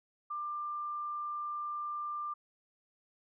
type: tone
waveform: sine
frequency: 1190 Hz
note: D6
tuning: 22 cents sharp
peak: -35 dBFS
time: 0.3-2.34 s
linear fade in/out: 10 ms
effects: none